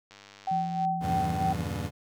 click train, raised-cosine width 0.2 ms, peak -31 dBFS, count 75, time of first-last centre 0.11-0.85 s, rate 100 Hz
sine tone with tremolo, 766 Hz, G5, 40 cents flat, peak -24 dBFS, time 0.47-1.53 s, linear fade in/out 5 ms, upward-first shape sine, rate 3.2 Hz, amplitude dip 65%
sine tone with pitch glide, 172.1 to 170.71 Hz, F3 to F3, -25 to -39 cents, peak -32 dBFS, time 0.51-1.63 s, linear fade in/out 5 ms, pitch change -14 cents, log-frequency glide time 0.63-1.26 s
25% pulse chord, E diminished seventh, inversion none, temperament just, 82.41 / 98.89 / 118.67 / 142.4 Hz, E2 / G2 / Bb2 / Db3, 0 / +16 / +31 / +47 cents, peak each -31 / -32 / -35 / -34 dBFS, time 1-1.91 s, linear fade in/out 50 ms
effects none

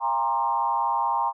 sine tone with frequency modulation, 932.3 Hz, A#5, in tune, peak -21 dBFS, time 0-1.33 s, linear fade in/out 50 ms, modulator 124 Hz, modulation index 1.2, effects none

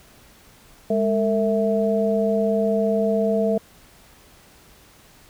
sine tone cluster, 206.1 / 454 / 657 Hz, G#3 / A#4 / E5, -13 / -46 / -6 cents, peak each -22 dBFS, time 0.9-3.58 s, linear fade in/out 5 ms, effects pink hiss -51 dBFS RMS until 5.29 s

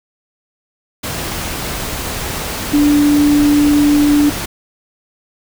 sine tone in noise, 292.5 Hz, D4, 7 cents flat, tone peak -8 dBFS, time 2.73-4.3 s, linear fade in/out 10 ms, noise pink, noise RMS -22 dBFS, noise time 1.03-4.46 s, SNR +11 dB, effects none

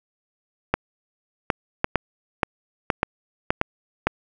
clicks, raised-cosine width 0.5 ms, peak -3 dBFS, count 10, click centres 0.74 / 1.502 / 1.844 / 1.957 / 2.432 / 2.902 / 3.031 / 3.505 / 3.614 / 4.07 s, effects none

